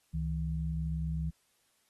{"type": "tone pair together", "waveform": "sine", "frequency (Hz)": [68.33, 160], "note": ["C#2", "D#3"], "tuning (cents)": [-24, 49], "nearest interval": "octave + minor third", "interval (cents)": 1473, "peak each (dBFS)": [-34, -33], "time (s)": [0.13, 1.31], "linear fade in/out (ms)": 20, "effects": ["white hiss -72 dBFS RMS until 1.89 s", "AAC 32 kbps"]}